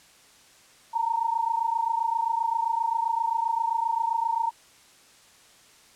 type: tone pair together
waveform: sine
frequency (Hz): 904.7 / 932.3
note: A5 / A#5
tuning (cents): +48 / 0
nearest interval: minor second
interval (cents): 52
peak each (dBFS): -26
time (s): 0.93-4.51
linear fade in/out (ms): 20
effects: white hiss -55 dBFS RMS until 5.95 s + low-pass 9000 Hz 12 dB/octave